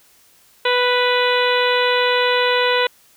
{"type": "harmonic tone", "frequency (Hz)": 493.9, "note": "B4", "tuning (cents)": 0, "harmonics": [1, 2, 3, 4, 5, 6, 7, 8], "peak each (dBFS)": [-18, -21, -23, -24, -25, -26, -26, -27], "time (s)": [0.65, 2.87], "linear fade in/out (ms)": 5, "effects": ["white hiss -53 dBFS RMS until 3.16 s"]}